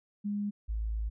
sine tone pair in turn, 205.1 / 54.32 Hz, G#3 / A1, -21 / -22 cents, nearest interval octave + major seventh, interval 2301 cents, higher first, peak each -30 / -30 dBFS, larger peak neither, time 0.24-0.51 / 0.68-1.1 s, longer second, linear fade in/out 20 ms, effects none

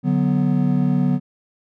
triangle chord, B minor, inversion first, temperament equal with one note detuned, 146.24 / 185 / 246.9 Hz, D3 / F#3 / B3, -7 / 0 / 0 cents, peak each -18 dBFS, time 0.03-1.2 s, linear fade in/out 50 ms, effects none

